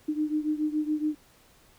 sine beating tone pair, 302.6 / 309.7 Hz, D#4 / D#4, -48 / -8 cents, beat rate 7.1 Hz, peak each -27 / -30 dBFS, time 0.08-1.15 s, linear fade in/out 10 ms, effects pink hiss -59 dBFS RMS until 1.78 s

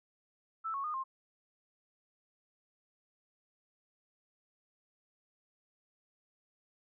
sine tone with pitch steps, 1319 / 1104 / 1226 / 1060 Hz, E6 / C#6 / D#6 / C6, +1 / -7 / -26 / +22 cents, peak -34 dBFS, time 0.64-1.04 s, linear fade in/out 20 ms, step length 100 ms, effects none

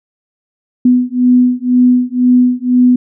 sine beating tone pair, 247.8 / 249.8 Hz, B3 / B3, +6 / +20 cents, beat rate 2 Hz, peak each -10 dBFS, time 0.85-2.96 s, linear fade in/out 5 ms, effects none

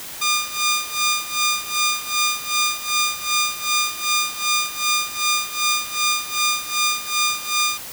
10% pulse tone with tremolo, 1209 Hz, D6, 50 cents sharp, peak -8 dBFS, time 0.21-7.78 s, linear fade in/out 10 ms, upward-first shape sine, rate 2.6 Hz, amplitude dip 85%, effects white hiss -34 dBFS RMS until 7.92 s

